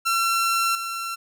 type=tone with level steps; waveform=sawtooth; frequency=1355 Hz; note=E6; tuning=47 cents sharp; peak=-16 / -24 dBFS; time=0.05-1.16 s; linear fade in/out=20 ms; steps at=0.75 s; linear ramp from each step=2 ms; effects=none